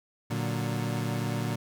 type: chord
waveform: 30% pulse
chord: Bb augmented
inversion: none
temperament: equal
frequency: 116.54 / 146.83 / 185 Hz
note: Bb2 / D3 / F#3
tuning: 0 / 0 / 0 cents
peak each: -28 / -31 / -33 dBFS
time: 0.3-1.56 s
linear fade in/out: 10 ms
effects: none